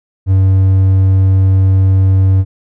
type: tone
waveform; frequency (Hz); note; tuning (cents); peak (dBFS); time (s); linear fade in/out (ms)
triangle; 95.4; G2; -47; -4; 0.26-2.45; 50
effects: none